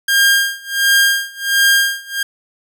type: tone with tremolo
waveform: sawtooth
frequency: 1609 Hz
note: G6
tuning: 45 cents sharp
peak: -5 dBFS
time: 0.08-2.23 s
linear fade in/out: 5 ms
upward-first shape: sine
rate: 1.4 Hz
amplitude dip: 95%
effects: none